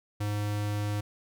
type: tone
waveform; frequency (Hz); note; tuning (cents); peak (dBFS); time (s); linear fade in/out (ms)
square; 103.83; G#2; 0; -29; 0.2-1.01; 10
effects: none